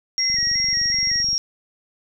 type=tone; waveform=sine; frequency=5588 Hz; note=F8; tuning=in tune; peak=-18 dBFS; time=0.18-1.38 s; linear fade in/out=0 ms
type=tone with vibrato; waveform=sine; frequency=1975 Hz; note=B6; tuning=in tune; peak=-27 dBFS; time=0.18-1.23 s; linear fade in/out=20 ms; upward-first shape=square; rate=2.7 Hz; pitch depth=56 cents each way
type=click train; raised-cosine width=5 ms; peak=-27 dBFS; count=25; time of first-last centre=0.3-1.33 s; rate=23.3 Hz
effects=9-bit